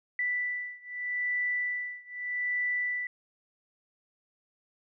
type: beating tone pair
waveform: sine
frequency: 1975.5 / 1976.31 Hz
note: B6 / B6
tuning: 0 / +1 cents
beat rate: 0.81 Hz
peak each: -32 / -33 dBFS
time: 0.19-3.07 s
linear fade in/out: 2 ms
effects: none